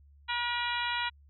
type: harmonic tone with a mistuned harmonic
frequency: 479.6 Hz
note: A#4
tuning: 49 cents sharp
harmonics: 2 / 3 / 4 / 5 / 6 / 7 / 8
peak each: -34 / -36 / -37 / -38 / -39 / -39 / -40 dBFS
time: 0.28-1.1 s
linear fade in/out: 20 ms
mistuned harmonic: 8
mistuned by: +32 cents
effects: added 71 Hz sine -55 dBFS peak until 1.29 s